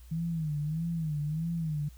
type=tone with vibrato; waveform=sine; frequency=157.8 Hz; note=D#3; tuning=25 cents sharp; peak=-29 dBFS; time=0.11-1.89 s; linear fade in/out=10 ms; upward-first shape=sine; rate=1.6 Hz; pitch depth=120 cents each way; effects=added 60 Hz sine -48 dBFS peak until 1.97 s + white hiss -62 dBFS RMS until 1.97 s